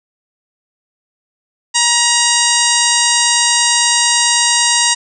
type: harmonic tone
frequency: 949 Hz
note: A#5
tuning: 31 cents sharp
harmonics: 1 / 2 / 3 / 4 / 5 / 6 / 7 / 8 / 9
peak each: -19 / -19 / -19 / -19 / -19 / -19 / -19 / -19 / -19 dBFS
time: 1.74-4.95 s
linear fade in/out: 20 ms
effects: none